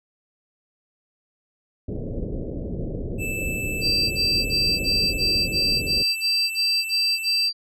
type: low-pass noise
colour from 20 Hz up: pink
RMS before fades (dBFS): -29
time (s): 1.88-6.03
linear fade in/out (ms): 5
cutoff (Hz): 560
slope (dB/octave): 48
type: tone with pitch glide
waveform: square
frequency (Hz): 2637 to 2657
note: E7 to E7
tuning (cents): 0 to +13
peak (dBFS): -28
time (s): 3.18-7.5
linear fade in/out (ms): 50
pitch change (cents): +13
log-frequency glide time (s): 5.54-6.47
type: tone bursts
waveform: sine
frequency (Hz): 4699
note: D8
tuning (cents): 0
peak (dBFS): -19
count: 11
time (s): 3.81-7.53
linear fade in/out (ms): 50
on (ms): 300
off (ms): 42
effects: none